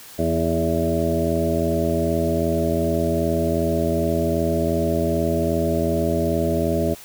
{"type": "harmonic tone with a mistuned harmonic", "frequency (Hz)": 82.6, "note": "E2", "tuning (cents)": 4, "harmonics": [1, 2, 3, 4, 5, 7, 8], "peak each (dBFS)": [-26, -26, -26, -26, -26, -26, -26], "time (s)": [0.18, 6.95], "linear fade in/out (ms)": 20, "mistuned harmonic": 3, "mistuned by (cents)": -25, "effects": ["white hiss -42 dBFS RMS until 7.04 s"]}